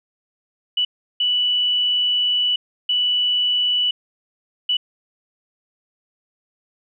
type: tone bursts at uneven times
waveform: sine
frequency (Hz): 2961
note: F#7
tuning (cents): +1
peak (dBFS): -16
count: 4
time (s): 0.77-0.85 / 1.2-2.56 / 2.89-3.91 / 4.69-4.77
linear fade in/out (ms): 5
effects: none